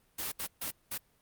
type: noise bursts at uneven times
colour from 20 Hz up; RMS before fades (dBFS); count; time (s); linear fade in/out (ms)
white; -36; 4; 0.18-0.32 / 0.39-0.47 / 0.61-0.71 / 0.91-0.98; 10
effects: pink hiss -69 dBFS RMS until 1.21 s + Opus 32 kbps